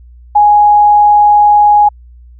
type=tone; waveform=sine; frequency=831 Hz; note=G#5; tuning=1 cent sharp; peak=-3 dBFS; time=0.35-1.89 s; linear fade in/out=10 ms; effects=added 60 Hz sine -34 dBFS peak until 2.39 s